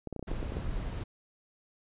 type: clicks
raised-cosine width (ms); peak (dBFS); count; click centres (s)
2; -24; 9; 0.073 / 0.127 / 0.163 / 0.194 / 0.227 / 0.315 / 0.429 / 0.521 / 0.569
type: noise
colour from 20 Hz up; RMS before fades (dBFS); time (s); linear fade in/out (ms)
brown; -35; 0.27-1.04; 10
effects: resampled to 8000 Hz